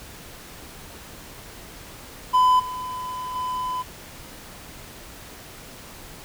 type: tone with level steps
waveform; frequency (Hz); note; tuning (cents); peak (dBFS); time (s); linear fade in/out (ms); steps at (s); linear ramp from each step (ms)
triangle; 1007; B5; +33; -12 / -27 / -23; 2.33-3.83; 20; 2.59 / 3.35; 10
effects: pink hiss -42 dBFS RMS until 6.24 s